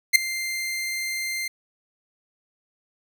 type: tone with ADSR envelope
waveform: sawtooth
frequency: 2093 Hz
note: C7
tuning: in tune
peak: -5 dBFS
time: 0.13-1.48 s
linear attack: 25 ms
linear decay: 6 ms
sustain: -18 dB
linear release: 6 ms
effects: none